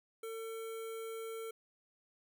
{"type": "tone with notch filter", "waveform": "square", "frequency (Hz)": 450, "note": "A4", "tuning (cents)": 39, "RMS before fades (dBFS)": -43, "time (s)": [0.23, 1.51], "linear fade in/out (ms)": 5, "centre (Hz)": 5000, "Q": 1.8, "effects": []}